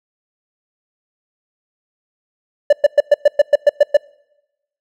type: tone bursts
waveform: triangle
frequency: 583 Hz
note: D5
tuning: 13 cents flat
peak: -3 dBFS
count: 10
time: 2.7-3.97 s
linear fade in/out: 5 ms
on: 28 ms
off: 110 ms
effects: noise-tail reverb RT60 0.9 s tail -25 dB re dry